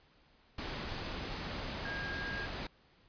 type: tone in noise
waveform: sine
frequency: 1625 Hz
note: G#6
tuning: 38 cents flat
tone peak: -39 dBFS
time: 1.85-2.46 s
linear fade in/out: 5 ms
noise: pink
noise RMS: -40 dBFS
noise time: 0.58-2.67 s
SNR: -2 dB
effects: pink hiss -66 dBFS RMS until 3.08 s + resampled to 11025 Hz